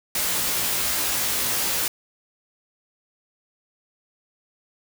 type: noise with comb filter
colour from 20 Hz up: white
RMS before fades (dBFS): -24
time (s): 0.15-1.88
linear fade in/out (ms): 2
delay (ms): 17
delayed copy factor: +0.65
effects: none